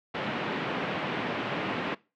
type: band-pass noise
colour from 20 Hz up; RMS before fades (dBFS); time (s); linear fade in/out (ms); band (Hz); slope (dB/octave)
pink; -32; 0.14-1.95; 10; 150 to 3000; 24
effects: noise-tail reverb RT60 0.3 s tail -22 dB re dry